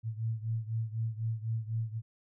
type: beating tone pair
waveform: sine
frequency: 111.2 / 115.2 Hz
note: A2 / A#2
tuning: +19 / -20 cents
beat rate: 4 Hz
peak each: -33 / -36 dBFS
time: 0.03-2.02 s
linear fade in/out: 50 ms
effects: none